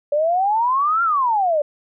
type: exponential two-way sweep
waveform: sine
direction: up then down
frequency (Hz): 571 to 1401 to 571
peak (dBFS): -15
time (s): 0.12-1.62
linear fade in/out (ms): 5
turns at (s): 1.03
effects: none